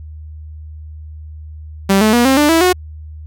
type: tone with pitch steps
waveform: sawtooth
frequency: 195 / 216.4 / 240.1 / 266.4 / 295.6 / 327.9 / 363.9 Hz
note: G3 / A3 / B3 / C4 / D4 / E4 / F#4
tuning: -9 / -29 / -49 / +31 / +11 / -9 / -29 cents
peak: -5 dBFS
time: 1.89-2.73 s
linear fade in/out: 10 ms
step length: 120 ms
effects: added 77 Hz sine -29 dBFS peak until 3.26 s